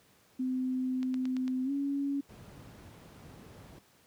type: tone with pitch glide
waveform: sine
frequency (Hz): 256.8 to 280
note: C4 to C#4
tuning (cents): -32 to +18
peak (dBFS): -29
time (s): 0.39-2.21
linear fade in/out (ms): 10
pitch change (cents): +150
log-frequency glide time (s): 1.64-1.71
type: click train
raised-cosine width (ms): 0.2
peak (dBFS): -28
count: 5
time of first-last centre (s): 1.03-1.479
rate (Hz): 8.9
type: noise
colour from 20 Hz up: brown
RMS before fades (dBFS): -45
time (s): 2.29-3.79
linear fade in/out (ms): 5
effects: pink hiss -64 dBFS RMS until 4.06 s + high-pass 100 Hz 12 dB/octave